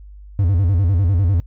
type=tone with vibrato; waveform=triangle; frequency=91.7 Hz; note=F#2; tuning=15 cents flat; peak=-11 dBFS; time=0.39-1.4 s; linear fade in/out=0 ms; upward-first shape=square; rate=10 Hz; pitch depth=150 cents each way; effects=noise-tail reverb RT60 0.1 s tail -23 dB re dry + added 50 Hz sine -36 dBFS peak until 1.46 s